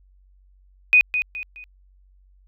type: tone with echo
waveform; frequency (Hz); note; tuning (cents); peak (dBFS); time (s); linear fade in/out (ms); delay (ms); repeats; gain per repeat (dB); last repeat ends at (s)
sine; 2489; D#7; 0; -10; 0.93-1.01; 0; 210; 3; -9; 1.64
effects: added 47 Hz sine -52 dBFS peak until 2.47 s